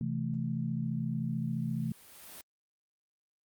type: chord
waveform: sine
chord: A minor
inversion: first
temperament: equal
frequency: 130.81 / 164.81 / 220 Hz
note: C3 / E3 / A3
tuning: 0 / 0 / 0 cents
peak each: -35 dBFS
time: 0.01-1.92 s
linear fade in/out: 2 ms
type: noise with exponential growth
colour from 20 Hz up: white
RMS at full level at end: -46 dBFS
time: 0.84-2.41 s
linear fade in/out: 1 ms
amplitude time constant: 340 ms
effects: Opus 48 kbps